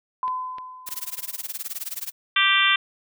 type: tone with exponential decay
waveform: sine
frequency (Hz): 1017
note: C6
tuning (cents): -50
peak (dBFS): -21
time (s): 0.23-1.43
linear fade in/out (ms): 1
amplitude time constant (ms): 260
type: click train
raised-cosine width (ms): 0.3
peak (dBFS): -25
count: 4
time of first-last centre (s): 0.28-1.192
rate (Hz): 3.29
type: noise with tremolo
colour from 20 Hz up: blue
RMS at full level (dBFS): -29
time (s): 0.86-2.12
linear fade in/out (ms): 20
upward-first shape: sine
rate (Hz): 19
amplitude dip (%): 95
type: harmonic tone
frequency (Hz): 392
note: G4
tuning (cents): 0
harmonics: 3 / 4 / 5 / 6 / 7 / 8 / 9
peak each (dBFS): -24 / -24 / -24 / -24 / -24 / -24 / -24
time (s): 2.36-2.76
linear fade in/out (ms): 5
effects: none